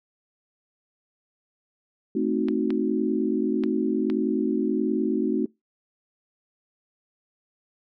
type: chord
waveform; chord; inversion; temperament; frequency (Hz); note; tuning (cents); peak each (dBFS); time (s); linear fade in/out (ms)
sine; A diminished seventh; none; equal; 220 / 261.6 / 311.1 / 370; A3 / C4 / Eb4 / Gb4; 0 / 0 / 0 / 0; -27; 2.15-5.46; 5
type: clicks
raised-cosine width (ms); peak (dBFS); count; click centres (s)
0.3; -20; 4; 2.485 / 2.705 / 3.637 / 4.1
effects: noise-tail reverb RT60 0.2 s tail -24 dB re dry

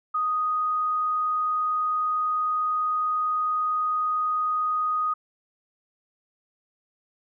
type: tone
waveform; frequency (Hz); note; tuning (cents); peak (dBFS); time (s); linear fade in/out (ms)
sine; 1244.5; D#6; 0; -22; 0.14-5.14; 10
effects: none

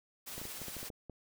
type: noise with tremolo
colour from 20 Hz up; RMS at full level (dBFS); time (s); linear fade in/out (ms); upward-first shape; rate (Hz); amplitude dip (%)
white; -43; 0.26-0.9; 20; triangle; 17; 30
type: clicks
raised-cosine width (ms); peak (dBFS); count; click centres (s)
2; -32; 9; 0.38 / 0.416 / 0.454 / 0.617 / 0.683 / 0.767 / 0.83 / 0.902 / 1.097
effects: none

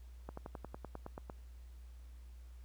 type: slowing click train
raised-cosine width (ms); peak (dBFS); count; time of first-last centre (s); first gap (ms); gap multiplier
1; -30; 11; 0.29-1.299; 84; 1.04
effects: added 60 Hz sine -50 dBFS peak until 2.64 s + pink hiss -70 dBFS RMS until 2.64 s

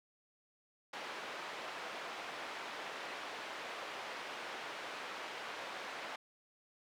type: band-pass noise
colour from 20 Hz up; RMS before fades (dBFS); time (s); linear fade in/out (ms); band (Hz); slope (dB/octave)
pink; -45; 0.93-6.16; 5; 580 to 3100; 12
effects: none

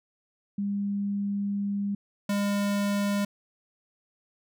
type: tone pair in turn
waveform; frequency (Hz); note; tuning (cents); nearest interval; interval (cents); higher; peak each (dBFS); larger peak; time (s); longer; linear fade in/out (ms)
sine / square; 201.3 / 202.4; G3 / G#3; +46 / -44; unison; 10; second; -26 / -25; second; 0.58-1.95 / 2.29-3.25; first; 5
effects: none

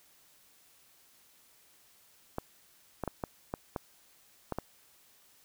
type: clicks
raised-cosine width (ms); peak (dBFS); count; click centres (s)
1; -19; 8; 2.384 / 3.037 / 3.077 / 3.238 / 3.539 / 3.762 / 4.523 / 4.586
effects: white hiss -63 dBFS RMS until 5.44 s

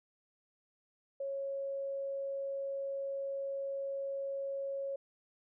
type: tone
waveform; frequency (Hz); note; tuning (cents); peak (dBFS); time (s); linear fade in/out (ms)
sine; 550; C#5; -14; -35; 1.2-4.96; 5
effects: none

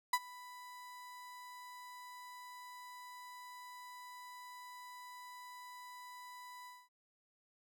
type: tone with ADSR envelope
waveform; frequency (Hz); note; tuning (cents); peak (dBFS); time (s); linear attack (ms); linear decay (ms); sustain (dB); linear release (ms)
35% pulse; 991; B5; +6; -25; 0.13-6.89; 5; 48; -23; 230
effects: none

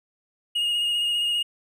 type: tone with vibrato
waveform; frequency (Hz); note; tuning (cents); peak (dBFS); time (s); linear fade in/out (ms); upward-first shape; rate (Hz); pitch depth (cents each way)
triangle; 2860; F7; +41; -20; 0.55-1.43; 10; sine; 15; 19
effects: none

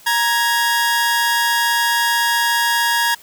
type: tone pair together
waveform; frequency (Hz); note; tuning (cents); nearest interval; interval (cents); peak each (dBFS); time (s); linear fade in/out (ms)
sawtooth; 938.3 / 1661.2; A#5 / G#6; +11 / 0; minor seventh; 989; -14; 0.06-3.15; 10
effects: white hiss -45 dBFS RMS until 3.22 s

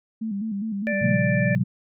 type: tone with vibrato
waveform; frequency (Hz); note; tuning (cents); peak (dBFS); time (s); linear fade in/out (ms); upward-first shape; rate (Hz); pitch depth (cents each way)
sine; 210; G#3; +19; -25; 0.21-1.17; 10; square; 4.9; 94
type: harmonic tone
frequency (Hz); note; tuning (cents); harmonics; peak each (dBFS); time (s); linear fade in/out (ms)
587.3; D5; 0; 1 / 3 / 4; -26 / -27 / -31; 0.87-1.55; 0
type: chord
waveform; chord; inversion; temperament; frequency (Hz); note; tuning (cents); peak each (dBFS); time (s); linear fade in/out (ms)
sine; G half-diminished seventh; first; equal with one note detuned; 116.54 / 136.45 / 174.61 / 196; Bb2 / Db3 / F3 / G3; 0 / -27 / 0 / 0; -25; 1.01-1.64; 10
effects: none

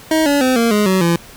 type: tone with pitch steps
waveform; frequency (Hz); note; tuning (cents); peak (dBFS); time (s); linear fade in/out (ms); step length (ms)
25% pulse; 316.7 / 285.4 / 257.2 / 231.8 / 208.9 / 188.31 / 169.72; D#4 / D4 / C4 / A#3 / G#3 / F#3 / F3; +31 / -49 / -30 / -10 / +10 / +31 / -49; -8; 0.11-1.16; 2; 150
effects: pink hiss -39 dBFS RMS until 1.36 s

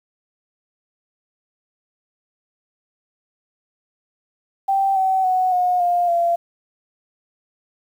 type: tone with pitch steps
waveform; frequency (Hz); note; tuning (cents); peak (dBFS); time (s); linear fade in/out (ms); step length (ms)
sine; 781 / 761 / 741.4 / 722.4 / 703.9 / 685.8; G5 / F#5 / F#5 / F#5 / F5 / F5; -7 / +48 / +3 / -42 / +13 / -32; -15; 4.68-6.36; 10; 280
effects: 8-bit

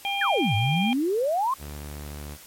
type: harmonic tone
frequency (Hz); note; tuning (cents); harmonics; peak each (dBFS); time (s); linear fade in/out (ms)
799; G5; +33; 1 / 3 / 4; -28 / -29 / -30; 0.05-0.93; 0
type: exponential two-way sweep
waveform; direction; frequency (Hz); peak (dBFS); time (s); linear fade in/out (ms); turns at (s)
sine; down then up; 1844 to 100 to 1104; -21; 0.21-1.54; 5; 0.55
type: tone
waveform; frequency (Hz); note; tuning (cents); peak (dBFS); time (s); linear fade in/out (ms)
sawtooth; 73.42; D2; 0; -31; 1.58-2.38; 50
effects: white hiss -47 dBFS RMS until 2.46 s + MP3 64 kbps

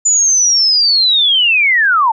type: linear sweep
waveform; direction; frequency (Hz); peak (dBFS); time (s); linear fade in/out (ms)
sine; down; 7050 to 850; -8; 0.05-2.12; 10
effects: none

